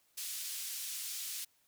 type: band-pass noise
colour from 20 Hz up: white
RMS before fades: -41 dBFS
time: 0.17-1.45 s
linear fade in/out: 10 ms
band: 3000 to 14000 Hz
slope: 12 dB/octave
effects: white hiss -72 dBFS RMS until 1.67 s